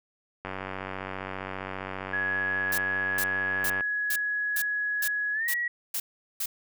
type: click train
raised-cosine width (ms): 0.5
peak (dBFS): -19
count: 320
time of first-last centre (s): 0.45-3.808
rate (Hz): 95
type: tone with pitch glide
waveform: sine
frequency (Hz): 1679 to 1917.6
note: G#6 to A#6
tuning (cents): +18 to +48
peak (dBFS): -26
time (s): 2.13-5.68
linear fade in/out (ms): 5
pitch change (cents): +230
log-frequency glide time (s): 5.33-5.49
type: noise bursts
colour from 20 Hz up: blue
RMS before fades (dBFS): -30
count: 9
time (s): 2.72-6.46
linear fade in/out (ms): 5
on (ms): 60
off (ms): 400
effects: none